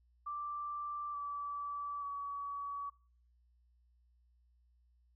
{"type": "tone with pitch steps", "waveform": "sine", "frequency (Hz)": [1174.7, 1154.5, 1134.7], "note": ["D6", "D6", "C#6"], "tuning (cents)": [0, -30, 40], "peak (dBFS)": -38, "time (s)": [0.26, 2.9], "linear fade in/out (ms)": 10, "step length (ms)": 880, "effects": ["noise-tail reverb RT60 0.5 s tail -23 dB re dry", "added 60 Hz sine -67 dBFS peak until 5.15 s"]}